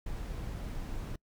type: noise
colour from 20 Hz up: brown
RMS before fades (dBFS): -38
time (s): 0.06-1.16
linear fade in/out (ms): 5
effects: noise-tail reverb RT60 0.1 s tail -25 dB re dry